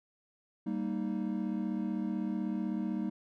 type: chord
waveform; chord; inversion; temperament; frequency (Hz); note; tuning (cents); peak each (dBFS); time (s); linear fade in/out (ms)
triangle; Eb major; first; equal with one note detuned; 196 / 231.9 / 311.1; G3 / Bb3 / Eb4; 0 / -9 / 0; -33 / -34 / -35; 0.66-3.1; 10
effects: none